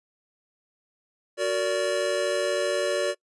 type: chord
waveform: square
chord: Gb augmented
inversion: none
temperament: just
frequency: 370 / 462.5 / 578.1 Hz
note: Gb4 / Bb4 / D5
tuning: 0 / -14 / -27 cents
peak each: -30 / -31 / -26 dBFS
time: 1.37-3.15 s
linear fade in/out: 50 ms
effects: noise-tail reverb RT60 0.1 s tail -24 dB re dry + resampled to 24000 Hz